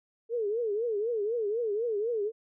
sine tone with vibrato, 441 Hz, A4, 4 cents sharp, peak -27 dBFS, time 0.29-2.32 s, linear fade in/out 50 ms, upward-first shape triangle, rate 4 Hz, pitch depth 190 cents each way, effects none

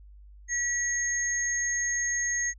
sine tone pair together, 1932 / 6498 Hz, B6 / G#8, -39 / -39 cents, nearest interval octave + major sixth, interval 2100 cents, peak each -29 / -28 dBFS, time 0.48-2.54 s, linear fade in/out 50 ms, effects added 50 Hz sine -47 dBFS peak until 2.58 s

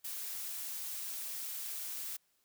blue noise, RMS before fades -41 dBFS, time 0.04-2.17 s, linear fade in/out 10 ms, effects white hiss -75 dBFS RMS until 2.44 s

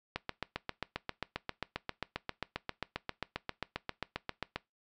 click train, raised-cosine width 0.3 ms, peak -18 dBFS, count 34, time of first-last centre 0.16-4.56 s, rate 7.5 Hz, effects noise-tail reverb RT60 0.2 s tail -21 dB re dry

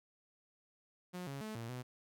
sawtooth tone with pitch steps, 179.8 / 138.4 / 216.7 / 115.5 / 125.4 Hz, F#3 / C#3 / A3 / A#2 / B2, -49 / -2 / -26 / -16 / +27 cents, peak -38 dBFS, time 1.13-1.83 s, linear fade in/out 20 ms, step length 140 ms, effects none

